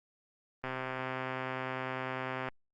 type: click train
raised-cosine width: 0.5 ms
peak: -21 dBFS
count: 241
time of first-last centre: 0.64-2.486 s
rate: 130 Hz
effects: Opus 24 kbps